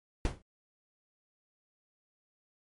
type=noise with exponential decay; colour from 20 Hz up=brown; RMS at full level=-25 dBFS; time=0.25-0.42 s; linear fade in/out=2 ms; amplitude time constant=35 ms; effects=MP3 48 kbps